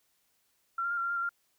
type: tone with pitch steps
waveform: sine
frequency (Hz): 1361 / 1388 / 1408 / 1369 / 1383 / 1399 / 1372 / 1394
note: F6 / F6 / F6 / F6 / F6 / F6 / F6 / F6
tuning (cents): -45 / -11 / +14 / -35 / -17 / +3 / -31 / -4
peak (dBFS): -29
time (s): 0.78-1.292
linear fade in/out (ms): 5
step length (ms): 64
effects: white hiss -73 dBFS RMS until 1.58 s